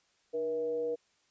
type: tone with frequency modulation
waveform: sine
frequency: 478.6 Hz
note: A#4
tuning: 46 cents sharp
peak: -30 dBFS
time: 0.33-0.96 s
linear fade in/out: 20 ms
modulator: 175 Hz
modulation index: 0.4
effects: white hiss -71 dBFS RMS until 1.3 s + resampled to 16000 Hz